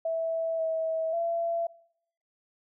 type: tone with pitch steps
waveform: sine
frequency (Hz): 655 / 646 / 675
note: E5 / E5 / E5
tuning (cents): -11 / -35 / +41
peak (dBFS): -26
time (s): 0.05-1.67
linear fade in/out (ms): 5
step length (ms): 540
effects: noise-tail reverb RT60 0.7 s tail -22 dB re dry